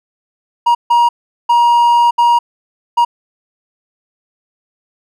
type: tone bursts at uneven times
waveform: triangle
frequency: 949 Hz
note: A#5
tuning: 31 cents sharp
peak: -5 dBFS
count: 5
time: 0.66-0.75 / 0.9-1.09 / 1.49-2.11 / 2.18-2.39 / 2.97-3.05 s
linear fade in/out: 10 ms
effects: none